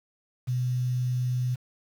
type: tone with quantisation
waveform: sine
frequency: 125.3 Hz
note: B2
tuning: 25 cents sharp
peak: -24 dBFS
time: 0.47-1.56 s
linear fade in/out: 20 ms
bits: 8
effects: none